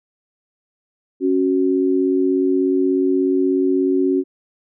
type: tone pair together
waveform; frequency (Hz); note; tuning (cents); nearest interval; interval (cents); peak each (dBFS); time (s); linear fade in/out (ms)
sine; 275.5 / 372.1; C#4 / F#4; -11 / +10; perfect fourth; 521; -17; 1.2-4.24; 50
effects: none